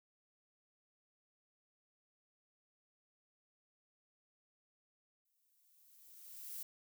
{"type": "noise with exponential growth", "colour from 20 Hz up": "violet", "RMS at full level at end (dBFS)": -44, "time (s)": [5.25, 6.63], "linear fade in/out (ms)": 5, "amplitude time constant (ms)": 300, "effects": []}